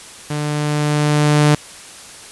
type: tone with level ramp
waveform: sawtooth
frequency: 148.9 Hz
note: D3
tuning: 24 cents sharp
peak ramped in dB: -16 to -5 dBFS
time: 0.3-1.55 s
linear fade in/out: 5 ms
effects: white hiss -37 dBFS RMS until 2.31 s + resampled to 24000 Hz